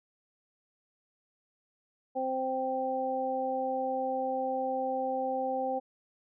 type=harmonic tone; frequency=261.2 Hz; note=C4; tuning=3 cents flat; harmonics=1 / 2 / 3; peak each=-38 / -32 / -32 dBFS; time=2.15-5.8 s; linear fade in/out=20 ms; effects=none